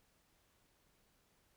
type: silence
effects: pink hiss -74 dBFS RMS until 1.56 s